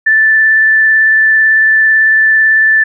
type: tone with vibrato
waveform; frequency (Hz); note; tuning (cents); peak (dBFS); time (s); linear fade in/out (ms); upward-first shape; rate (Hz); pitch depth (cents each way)
sine; 1760; A6; 0; -5; 0.06-2.84; 10; triangle; 18; 12
effects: none